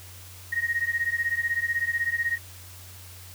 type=beating tone pair; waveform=sine; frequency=1864.7 / 1880.7 Hz; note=A#6 / A#6; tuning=0 / +15 cents; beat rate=16 Hz; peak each=-27 dBFS; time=0.52-2.38 s; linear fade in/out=10 ms; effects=added 91 Hz sine -45 dBFS peak until 3.34 s + white hiss -47 dBFS RMS until 3.34 s